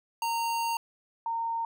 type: tone pair in turn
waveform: square / sine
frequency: 924 / 918.1 Hz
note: A#5 / A#5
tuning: -16 / -27 cents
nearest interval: unison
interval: 11 cents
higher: first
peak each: -28 / -28 dBFS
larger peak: neither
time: 0.22-0.77 / 1.26-1.65 s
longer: first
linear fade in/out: 2 ms
effects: none